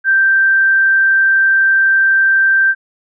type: tone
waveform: sine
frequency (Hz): 1568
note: G6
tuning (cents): 0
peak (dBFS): -8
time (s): 0.04-2.75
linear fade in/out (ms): 50
effects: none